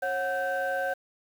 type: tone cluster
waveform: sine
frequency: 544 / 735 / 1552 Hz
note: C#5 / F#5 / G6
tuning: -33 / -12 / -18 cents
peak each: -29 / -30 / -30 dBFS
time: 0.02-0.94 s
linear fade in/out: 10 ms
effects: tanh soft clip ceiling -21 dBFS + 8-bit